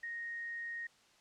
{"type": "tone", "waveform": "sine", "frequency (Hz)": 1864.7, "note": "A#6", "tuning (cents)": 0, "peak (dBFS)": -39, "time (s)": [0.03, 0.87], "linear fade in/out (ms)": 5, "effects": ["white hiss -66 dBFS RMS until 1.2 s", "low-pass 6000 Hz 12 dB/octave"]}